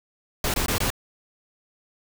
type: noise bursts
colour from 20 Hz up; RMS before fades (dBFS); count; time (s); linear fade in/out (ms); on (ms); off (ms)
pink; -24; 4; 0.44-0.903; 2; 100; 21
effects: none